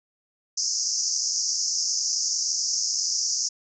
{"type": "band-pass noise", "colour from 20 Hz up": "pink", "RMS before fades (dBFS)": -26, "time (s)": [0.57, 3.49], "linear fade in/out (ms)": 10, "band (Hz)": [5000, 6700], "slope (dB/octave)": 96, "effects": []}